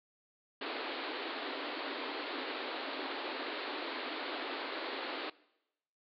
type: band-pass noise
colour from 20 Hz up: pink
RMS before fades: -40 dBFS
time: 0.61-5.3 s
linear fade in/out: 5 ms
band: 260 to 4500 Hz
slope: 96 dB/octave
effects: noise-tail reverb RT60 0.9 s tail -22 dB re dry